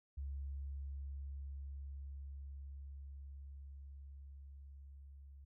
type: tone with level ramp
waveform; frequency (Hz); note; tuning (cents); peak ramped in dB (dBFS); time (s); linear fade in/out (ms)
sine; 69.3; C#2; 0; -40 to -53; 0.17-5.45; 10
effects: none